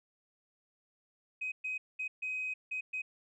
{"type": "tone bursts at uneven times", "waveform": "sine", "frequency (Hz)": 2521, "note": "D#7", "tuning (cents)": 22, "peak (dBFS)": -33, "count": 6, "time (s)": [[1.41, 1.52], [1.64, 1.78], [1.99, 2.08], [2.22, 2.54], [2.71, 2.81], [2.93, 3.02]], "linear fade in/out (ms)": 10, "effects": ["tanh soft clip ceiling -29 dBFS"]}